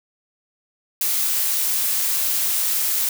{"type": "noise", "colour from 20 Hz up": "blue", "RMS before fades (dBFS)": -21, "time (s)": [1.01, 3.09], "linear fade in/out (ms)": 2, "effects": []}